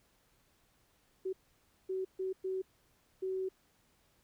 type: tone bursts at uneven times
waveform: sine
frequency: 377.4 Hz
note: F#4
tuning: 34 cents sharp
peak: -33 dBFS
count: 5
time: 1.25-1.33 / 1.89-2.05 / 2.19-2.33 / 2.44-2.62 / 3.22-3.49 s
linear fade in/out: 10 ms
effects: pink hiss -71 dBFS RMS until 4.23 s